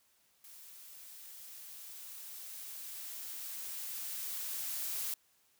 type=noise with level ramp; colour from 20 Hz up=blue; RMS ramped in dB=-54 to -37 dBFS; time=0.44-5.14 s; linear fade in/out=2 ms; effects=white hiss -71 dBFS RMS until 5.59 s